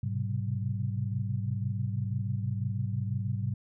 sine tone cluster, 104.4 / 126.4 / 132.5 / 189.7 Hz, G#2 / B2 / C3 / F#3, +10 / +41 / +22 / +43 cents, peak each -31 / -34 / -38 / -38 dBFS, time 0.03-3.54 s, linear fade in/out 5 ms, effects none

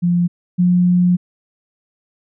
sine tone pair in turn, 174.61 / 178.38 Hz, F3 / F3, 0 / +37 cents, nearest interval unison, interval 37 cents, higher second, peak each -12 / -10 dBFS, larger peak second, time 0.02-0.28 / 0.58-1.17 s, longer second, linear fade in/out 20 ms, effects none

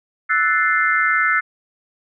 sine chord, F# half-diminished seventh, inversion third, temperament equal, 1318.5 / 1480 / 1760 / 2093 Hz, E6 / F#6 / A6 / C7, 0 / 0 / 0 / 0 cents, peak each -20 dBFS, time 0.29-1.41 s, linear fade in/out 20 ms, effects none

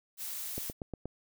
blue noise, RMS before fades -39 dBFS, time 0.17-0.73 s, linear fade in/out 50 ms
click train, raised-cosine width 2 ms, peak -24 dBFS, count 5, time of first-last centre 0.58-1.056 s, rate 8.4 Hz
effects none

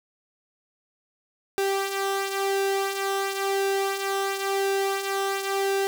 sawtooth tone with flanger, 392 Hz, G4, in tune, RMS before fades -26 dBFS, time 1.58-5.87 s, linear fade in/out 0 ms, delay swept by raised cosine 1.6 to 3 ms, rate 0.96 Hz, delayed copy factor -0.5, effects none

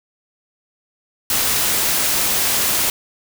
white noise, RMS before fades -18 dBFS, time 1.3-2.9 s, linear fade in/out 2 ms, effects none

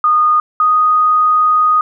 sine tone pair in turn, 1228 / 1243 Hz, D#6 / D#6, -23 / -2 cents, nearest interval unison, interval 21 cents, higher second, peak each -8 dBFS, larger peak neither, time 0.04-0.4 / 0.6-1.81 s, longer second, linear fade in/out 2 ms, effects none

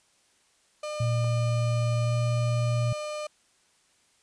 35% pulse tone, 603 Hz, D5, 46 cents sharp, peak -30 dBFS, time 0.83-3.27 s, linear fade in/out 5 ms
sine tone with pitch glide, 116.54 to 118.17 Hz, A#2 to A#2, 0 to +24 cents, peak -23 dBFS, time 1-2.93 s, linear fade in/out 5 ms, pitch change +24 cents, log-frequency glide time 2.04-2.14 s
click, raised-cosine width 1 ms, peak -31 dBFS, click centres 1.244 s
effects white hiss -65 dBFS RMS until 4.22 s + resampled to 22050 Hz

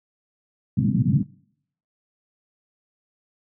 pink band-pass noise, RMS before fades -20 dBFS, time 0.77-1.23 s, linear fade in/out 10 ms, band 110 to 240 Hz, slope 48 dB/octave, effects noise-tail reverb RT60 0.7 s tail -24 dB re dry

